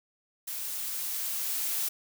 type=noise with level ramp; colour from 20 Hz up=blue; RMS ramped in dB=-36 to -30 dBFS; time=0.47-1.89 s; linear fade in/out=10 ms; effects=none